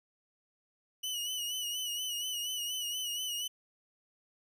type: tone with vibrato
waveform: sawtooth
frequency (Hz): 2945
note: F#7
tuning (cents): -9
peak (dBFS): -31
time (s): 1.03-3.48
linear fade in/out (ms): 10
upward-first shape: sine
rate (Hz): 4.2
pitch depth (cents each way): 56
effects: none

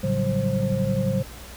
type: tone cluster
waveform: sine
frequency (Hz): 111.6 / 141.2 / 182.9 / 194.3 / 530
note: A2 / C#3 / F#3 / G3 / C5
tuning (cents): +25 / +32 / -20 / -15 / +22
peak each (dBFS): -27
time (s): 0.03-1.23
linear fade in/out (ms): 10
effects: added 60 Hz sine -42 dBFS peak until 1.56 s + pink hiss -42 dBFS RMS until 1.56 s

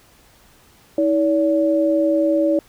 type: tone pair together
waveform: sine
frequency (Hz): 320.6 / 571.2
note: E4 / D5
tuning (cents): -48 / -48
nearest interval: minor seventh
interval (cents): 1000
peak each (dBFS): -17 / -17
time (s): 0.98-2.59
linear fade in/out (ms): 2
effects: pink hiss -52 dBFS RMS until 2.68 s

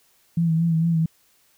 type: tone with vibrato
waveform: sine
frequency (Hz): 164.81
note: E3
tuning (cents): 0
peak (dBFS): -17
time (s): 0.37-1.06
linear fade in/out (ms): 5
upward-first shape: sine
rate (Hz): 4.4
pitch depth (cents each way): 43
effects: white hiss -61 dBFS RMS until 1.57 s

